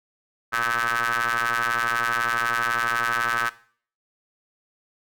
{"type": "ring-modulated tone", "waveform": "sawtooth", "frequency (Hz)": 118, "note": "A#2", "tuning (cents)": 22, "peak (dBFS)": -15, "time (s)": [0.52, 3.5], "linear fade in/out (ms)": 20, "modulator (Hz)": 1410, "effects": ["noise-tail reverb RT60 0.5 s tail -17 dB re dry"]}